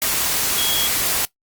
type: tone in noise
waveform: sine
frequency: 3314 Hz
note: G#7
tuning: 4 cents flat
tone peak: -21 dBFS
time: 0.58-0.87 s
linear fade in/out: 0 ms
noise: white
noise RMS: -20 dBFS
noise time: 0.02-1.25 s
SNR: -4 dB
effects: noise-tail reverb RT60 0.1 s tail -18 dB re dry + Opus 48 kbps